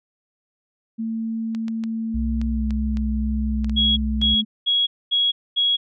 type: tone with pitch glide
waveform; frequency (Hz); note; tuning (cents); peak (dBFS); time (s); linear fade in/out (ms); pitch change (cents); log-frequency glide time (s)
sine; 224.8 to 216.4; A3 to A3; +37 to -29; -23; 0.98-4.45; 20; -66; 2.51-2.66
type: clicks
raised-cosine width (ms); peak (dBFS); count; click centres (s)
0.2; -21; 9; 1.549 / 1.682 / 1.838 / 2.415 / 2.707 / 2.971 / 3.645 / 3.696 / 4.216
type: tone with vibrato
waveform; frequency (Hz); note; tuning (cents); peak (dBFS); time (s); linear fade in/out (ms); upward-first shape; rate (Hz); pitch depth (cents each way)
sine; 63.2; B1; +41; -22; 2.14-4.35; 10; triangle; 1.8; 31
type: tone bursts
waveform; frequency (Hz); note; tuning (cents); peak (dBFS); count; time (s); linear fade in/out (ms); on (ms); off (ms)
sine; 3322; G#7; 0; -16; 5; 3.76-5.77; 20; 210; 240
effects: none